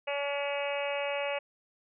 harmonic tone, 283.9 Hz, C#4, 41 cents sharp, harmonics 2 / 3 / 4 / 5 / 6 / 7 / 8 / 9 / 10, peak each -32 / -39 / -44 / -46 / -47 / -44 / -40 / -39 / -42 dBFS, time 0.07-1.39 s, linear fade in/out 10 ms, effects none

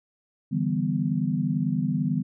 sine chord, E minor seventh, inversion third, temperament equal, 146.83 / 164.81 / 196 / 246.9 Hz, D3 / E3 / G3 / B3, 0 / 0 / 0 / 0 cents, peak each -28 dBFS, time 0.51-2.23 s, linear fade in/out 20 ms, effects none

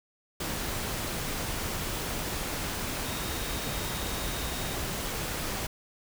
sine tone in noise, 3729 Hz, A#7, in tune, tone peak -44 dBFS, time 3.05-4.76 s, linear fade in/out 5 ms, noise pink, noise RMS -33 dBFS, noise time 0.4-5.67 s, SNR -14 dB, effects none

